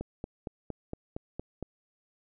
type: click train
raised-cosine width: 2 ms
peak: -22 dBFS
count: 8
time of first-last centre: 0.01-1.627 s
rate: 4.33 Hz
effects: none